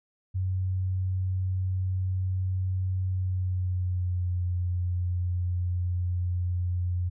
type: tone with pitch glide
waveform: sine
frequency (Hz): 93.2 to 89.2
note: F#2 to F2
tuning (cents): +13 to +37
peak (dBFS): -25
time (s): 0.34-7.1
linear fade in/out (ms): 20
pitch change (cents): -76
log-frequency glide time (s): 3.06-4.43
effects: none